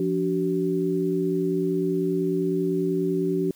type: tone cluster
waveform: sine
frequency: 172.7 / 288.5 / 378.6 Hz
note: F3 / D4 / F#4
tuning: -19 / -31 / +40 cents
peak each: -27 / -27 / -24 dBFS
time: 0-3.51 s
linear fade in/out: 2 ms
effects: white hiss -56 dBFS RMS until 3.55 s